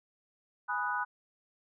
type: chord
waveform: sine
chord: G# minor seventh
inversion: none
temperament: equal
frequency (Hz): 830.6 / 987.8 / 1244.5 / 1480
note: G#5 / B5 / D#6 / F#6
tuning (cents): 0 / 0 / 0 / 0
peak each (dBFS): -38 / -35 / -37 / -34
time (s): 0.68-1.05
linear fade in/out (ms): 20
effects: none